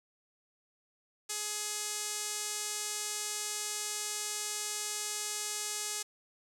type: tone with band-pass filter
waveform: sawtooth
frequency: 420 Hz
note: G#4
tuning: 19 cents sharp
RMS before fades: -37 dBFS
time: 1.29-6.03 s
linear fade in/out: 10 ms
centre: 7700 Hz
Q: 1.7
effects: none